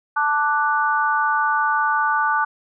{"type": "chord", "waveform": "sine", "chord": "D major", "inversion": "second", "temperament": "equal", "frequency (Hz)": [880, 1174.7, 1480], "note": ["A5", "D6", "F#6"], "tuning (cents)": [0, 0, 0], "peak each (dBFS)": -21, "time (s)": [0.16, 2.45], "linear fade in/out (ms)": 10, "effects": []}